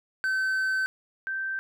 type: tone pair in turn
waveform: triangle / sine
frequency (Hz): 1535 / 1559.1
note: G6 / G6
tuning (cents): -37 / -10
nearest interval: unison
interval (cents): 27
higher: second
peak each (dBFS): -22 / -28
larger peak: first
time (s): 0.24-0.86 / 1.27-1.59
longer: first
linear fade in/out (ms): 0
effects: none